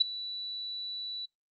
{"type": "tone with ADSR envelope", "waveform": "sine", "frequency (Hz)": 3951, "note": "B7", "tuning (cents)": 0, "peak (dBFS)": -17, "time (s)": [0, 1.26], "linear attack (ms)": 12, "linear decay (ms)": 13, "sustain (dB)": -18, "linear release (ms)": 11, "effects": ["noise-tail reverb RT60 0.2 s tail -26 dB re dry", "Opus 32 kbps"]}